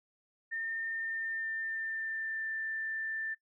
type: tone with pitch glide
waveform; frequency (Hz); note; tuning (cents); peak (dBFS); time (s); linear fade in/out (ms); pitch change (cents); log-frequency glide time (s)
sine; 1813 to 1777.7; A#6 to A6; -49 to +17; -34; 0.51-3.35; 20; -34; 0.91-2.53
effects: noise-tail reverb RT60 0.1 s tail -21 dB re dry